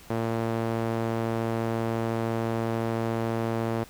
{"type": "tone with band-pass filter", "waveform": "sawtooth", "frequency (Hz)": 114.1, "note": "A#2", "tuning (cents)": -37, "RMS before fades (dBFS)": -28, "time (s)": [0.1, 3.84], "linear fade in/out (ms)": 5, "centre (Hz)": 510, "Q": 0.62, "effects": ["pink hiss -50 dBFS RMS until 3.89 s"]}